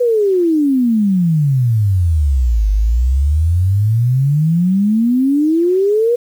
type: exponential two-way sweep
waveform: sine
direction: down then up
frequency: 500 to 49.59 to 487.6 Hz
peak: -10 dBFS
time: 0-6.16 s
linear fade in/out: 10 ms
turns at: 2.7 s
effects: 7-bit